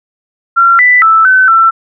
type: tone with pitch steps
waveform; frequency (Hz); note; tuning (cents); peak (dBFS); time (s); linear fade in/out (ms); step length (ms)
sine; 1370 / 1985 / 1319 / 1520 / 1340; F6 / B6 / E6 / F#6 / E6; -34 / +8 / +1 / +46 / +28; -3; 0.56-1.71; 20; 230
effects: none